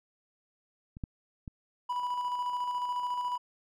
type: clicks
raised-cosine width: 5 ms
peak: -32 / -22 / -28 dBFS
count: 3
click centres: 0.969 / 1.038 / 1.478 s
type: tone with tremolo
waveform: triangle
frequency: 984 Hz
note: B5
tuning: 7 cents flat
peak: -27 dBFS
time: 1.89-3.38 s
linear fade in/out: 10 ms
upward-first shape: square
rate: 14 Hz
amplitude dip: 35%
effects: none